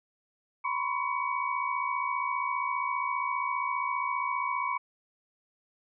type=tone cluster; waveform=sine; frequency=974 / 1029 / 1109 / 2260 Hz; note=B5 / C6 / C#6 / C#7; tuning=-24 / -29 / 0 / +33 cents; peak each=-34 / -32 / -34 / -35 dBFS; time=0.64-4.78 s; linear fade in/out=10 ms; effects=none